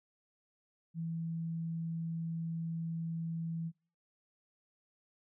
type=tone; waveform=sine; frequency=164.81 Hz; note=E3; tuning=in tune; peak=-35 dBFS; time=0.94-3.72 s; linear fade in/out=50 ms; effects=noise-tail reverb RT60 0.5 s tail -26 dB re dry